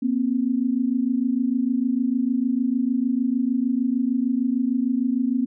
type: tone pair together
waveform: sine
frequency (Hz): 239.2 / 265.8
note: A#3 / C4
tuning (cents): +45 / +27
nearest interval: major second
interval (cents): 182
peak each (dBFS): -22 / -22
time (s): 0.02-5.46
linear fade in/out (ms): 10
effects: none